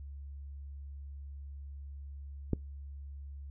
click, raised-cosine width 3 ms, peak -16 dBFS, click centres 2.533 s, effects noise-tail reverb RT60 0.2 s tail -24 dB re dry + added 70 Hz sine -42 dBFS peak until 3.5 s

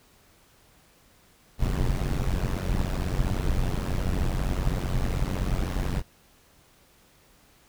brown noise with amplitude modulation, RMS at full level -22 dBFS, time 1.58-6.03 s, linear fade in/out 50 ms, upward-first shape sine, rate 92.5 Hz, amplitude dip 90%, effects pink hiss -59 dBFS RMS until 7.68 s

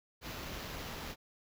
pink noise with sample-and-hold, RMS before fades -43 dBFS, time 0.21-1.16 s, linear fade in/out 50 ms, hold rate 8820 Hz, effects none

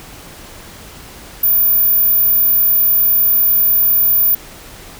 sine tone, 14830 Hz, A#9, 10 cents flat, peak -9 dBFS, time 1.43-4.35 s, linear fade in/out 5 ms, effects pink hiss -36 dBFS RMS until 4.99 s

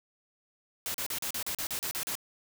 white noise bursts, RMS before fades -34 dBFS, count 11, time 0.86-2.153 s, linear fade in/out 0 ms, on 83 ms, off 38 ms, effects none

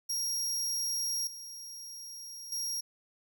sawtooth tone with level steps, 5610 Hz, F8, 7 cents sharp, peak -28 / -40 / -30 dBFS, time 0.09-2.81 s, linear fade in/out 10 ms, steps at 1.27 / 2.52 s, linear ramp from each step 2 ms, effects none

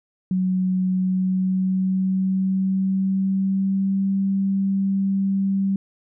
sine tone with pitch glide, 185.4 to 194.84 Hz, F#3 to G3, +4 to -10 cents, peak -18 dBFS, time 0.31-5.76 s, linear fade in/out 2 ms, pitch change +86 cents, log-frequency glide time 0.91-4.12 s, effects none

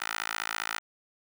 10% pulse tone with high-pass filter, 55 Hz, A1, in tune, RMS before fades -34 dBFS, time 0-0.79 s, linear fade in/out 10 ms, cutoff 1400 Hz, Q 1.6, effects none

